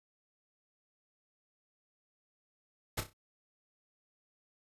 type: noise with echo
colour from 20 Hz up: pink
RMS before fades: -33 dBFS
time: 2.97-3.01 s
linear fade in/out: 10 ms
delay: 31 ms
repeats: 4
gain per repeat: -9 dB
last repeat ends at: 3.134 s
effects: resampled to 32000 Hz